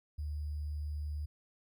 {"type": "tone with sample-and-hold", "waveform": "sine", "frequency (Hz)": 74.5, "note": "D2", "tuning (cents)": 25, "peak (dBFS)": -35, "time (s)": [0.18, 1.26], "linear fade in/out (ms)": 10, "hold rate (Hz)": 4900, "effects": []}